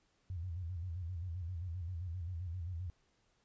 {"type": "tone with vibrato", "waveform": "sine", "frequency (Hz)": 87.31, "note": "F2", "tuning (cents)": 0, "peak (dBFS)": -38, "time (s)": [0.3, 2.9], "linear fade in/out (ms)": 0, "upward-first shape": "square", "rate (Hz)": 7.6, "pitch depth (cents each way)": 100, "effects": ["pink hiss -75 dBFS RMS until 3.44 s", "resampled to 16000 Hz"]}